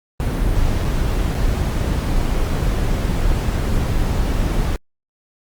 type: noise with dropouts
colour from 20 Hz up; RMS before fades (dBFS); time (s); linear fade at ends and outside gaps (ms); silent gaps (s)
brown; -18; 0.2-4.76; 0; 0.845-0.85 / 1.345-1.351
effects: Opus 32 kbps